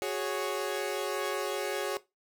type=chord; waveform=sawtooth; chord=F# suspended second; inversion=none; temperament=equal; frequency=370 / 415.3 / 554.4 Hz; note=F#4 / G#4 / C#5; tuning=0 / 0 / 0 cents; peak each=-31 dBFS; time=0.02-1.97 s; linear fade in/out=0 ms; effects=noise-tail reverb RT60 0.2 s tail -17 dB re dry